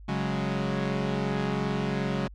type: chord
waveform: sawtooth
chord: C# suspended fourth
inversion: none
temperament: equal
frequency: 138.59 / 185 / 207.7 Hz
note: C#3 / F#3 / G#3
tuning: 0 / 0 / 0 cents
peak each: -27 dBFS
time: 0.08-2.28 s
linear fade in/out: 10 ms
effects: added 50 Hz sine -43 dBFS peak until 2.34 s + low-pass 4000 Hz 12 dB/octave